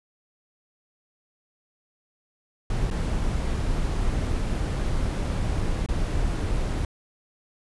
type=noise with dropouts; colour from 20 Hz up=brown; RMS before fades=-25 dBFS; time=2.7-6.85 s; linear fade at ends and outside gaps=2 ms; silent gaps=2.903-2.91 / 5.862-5.887 s; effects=resampled to 24000 Hz